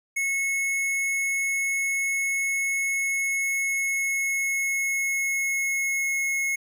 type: tone with pitch glide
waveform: square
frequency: 2189 to 2175 Hz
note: C#7 to C#7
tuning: -22 to -33 cents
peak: -24 dBFS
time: 0.16-6.56 s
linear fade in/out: 10 ms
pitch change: -11 cents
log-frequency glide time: 2.73-6.1 s
effects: none